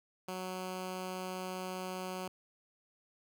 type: tone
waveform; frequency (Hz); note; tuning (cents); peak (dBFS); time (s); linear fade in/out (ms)
10% pulse; 185; F#3; 0; -30; 0.28-2.28; 5
effects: none